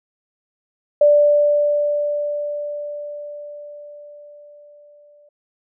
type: tone with exponential decay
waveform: sine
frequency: 587 Hz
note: D5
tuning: 1 cent flat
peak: -8 dBFS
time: 1.01-5.29 s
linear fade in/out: 5 ms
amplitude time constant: 930 ms
effects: none